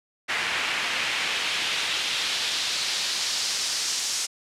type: noise with band-pass filter sweep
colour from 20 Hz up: pink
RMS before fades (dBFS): -27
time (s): 0.28-4.27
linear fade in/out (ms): 20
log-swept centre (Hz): 2100 to 6100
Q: 1.5
effects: low-pass 11000 Hz 12 dB/octave